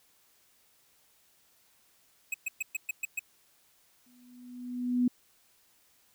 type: tone bursts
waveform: square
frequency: 2547 Hz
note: D#7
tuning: 40 cents sharp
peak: -30 dBFS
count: 7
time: 2.32-3.194 s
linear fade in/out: 5 ms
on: 22 ms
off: 120 ms
type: tone with exponential growth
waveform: sine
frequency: 246.9 Hz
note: B3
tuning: in tune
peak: -21 dBFS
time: 4.06-5.08 s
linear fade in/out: 5 ms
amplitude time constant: 220 ms
effects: white hiss -66 dBFS RMS until 6.14 s